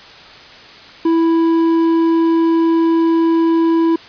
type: tone with hard clipping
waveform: sine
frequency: 329.6 Hz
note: E4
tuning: in tune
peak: -12 dBFS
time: 1.05-3.96 s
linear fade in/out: 5 ms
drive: 6 dB
effects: white hiss -38 dBFS RMS until 4.08 s + resampled to 11025 Hz